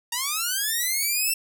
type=linear sweep; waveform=5% pulse; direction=up; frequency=920 to 2700 Hz; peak=-13 dBFS; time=0.12-1.34 s; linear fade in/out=5 ms; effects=none